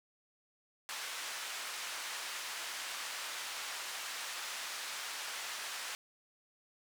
pink band-pass noise, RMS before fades -42 dBFS, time 0.89-5.95 s, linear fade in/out 0 ms, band 1200 to 9000 Hz, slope 12 dB/octave, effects none

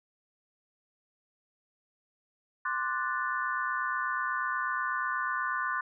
sine chord, D dominant seventh, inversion third, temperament equal, 1046.5 / 1174.7 / 1480 / 1760 Hz, C6 / D6 / F#6 / A6, 0 / 0 / 0 / 0 cents, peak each -34 / -35 / -33 / -36 dBFS, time 2.65-5.81 s, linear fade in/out 5 ms, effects none

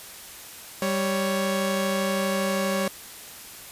sawtooth tone pair together, 195.85 / 555 Hz, G3 / C#5, -1 / +2 cents, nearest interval octave + tritone, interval 1803 cents, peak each -22 dBFS, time 0.82-2.88 s, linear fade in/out 2 ms, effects white hiss -42 dBFS RMS until 3.71 s + resampled to 32000 Hz

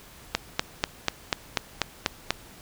click train, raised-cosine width 0.2 ms, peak -4 dBFS, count 9, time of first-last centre 0.35-2.306 s, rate 4.09 Hz, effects pink hiss -49 dBFS RMS until 2.61 s

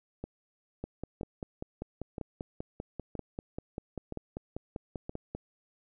two click trains, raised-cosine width 2 ms, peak -24 / -23 dBFS, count 6 / 24, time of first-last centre 0.24-5.094 / 0.84-5.35 s, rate 1.03 / 5.1 Hz, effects none

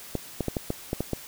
clicks, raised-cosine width 2 ms, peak -13 dBFS, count 8, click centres 0.153 / 0.407 / 0.483 / 0.568 / 0.704 / 0.931 / 1.006 / 1.133 s, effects white hiss -44 dBFS RMS until 1.27 s

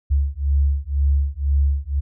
sine beating tone pair, 69.3 / 71.3 Hz, C#2 / C#2, 0 / +49 cents, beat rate 2 Hz, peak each -19 dBFS, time 0.1-2.01 s, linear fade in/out 20 ms, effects none

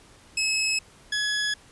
20% pulse tone pair in turn, 2582 / 1687.5 Hz, E7 / G#6, -37 / +27 cents, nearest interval perfect fifth, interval 736 cents, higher first, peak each -18 / -19 dBFS, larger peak first, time 0.37-0.79 / 1.12-1.54 s, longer neither, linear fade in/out 5 ms, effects pink hiss -53 dBFS RMS until 1.71 s + resampled to 24000 Hz

